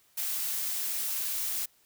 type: noise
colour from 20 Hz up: blue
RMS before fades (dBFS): -32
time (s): 0.17-1.66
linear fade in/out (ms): 10
effects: white hiss -65 dBFS RMS until 1.85 s